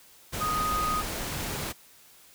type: tone in noise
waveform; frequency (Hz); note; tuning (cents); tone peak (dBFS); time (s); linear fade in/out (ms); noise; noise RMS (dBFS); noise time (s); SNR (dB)
sine; 1244.5; D#6; 0; -26; 0.4-1.02; 20; pink; -33; 0.32-1.73; +4
effects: white hiss -55 dBFS RMS until 2.34 s